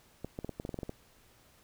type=clicks; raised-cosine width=2 ms; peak=-24 dBFS; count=11; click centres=0.246 / 0.389 / 0.446 / 0.493 / 0.599 / 0.651 / 0.692 / 0.743 / 0.789 / 0.832 / 0.894 s; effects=pink hiss -63 dBFS RMS until 1.63 s